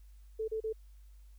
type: tone bursts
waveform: sine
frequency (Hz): 440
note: A4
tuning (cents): 0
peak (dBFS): -32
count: 3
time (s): 0.39-0.729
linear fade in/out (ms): 10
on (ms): 91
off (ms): 33
effects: added 50 Hz sine -52 dBFS peak until 1.38 s + white hiss -73 dBFS RMS until 1.38 s